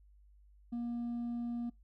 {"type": "tone with hard clipping", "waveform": "triangle", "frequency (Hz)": 237.6, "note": "A#3", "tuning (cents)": 33, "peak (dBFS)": -34, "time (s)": [0.72, 1.7], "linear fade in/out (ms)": 10, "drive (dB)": 1, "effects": ["noise-tail reverb RT60 0.2 s tail -25 dB re dry", "added 50 Hz sine -59 dBFS peak until 1.83 s"]}